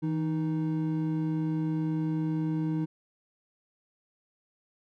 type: tone pair together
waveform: triangle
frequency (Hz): 161.04 / 311.1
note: E3 / D#4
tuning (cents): -40 / 0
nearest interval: major seventh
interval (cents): 1140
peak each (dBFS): -27 / -28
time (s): 0.02-2.86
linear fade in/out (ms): 20
effects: none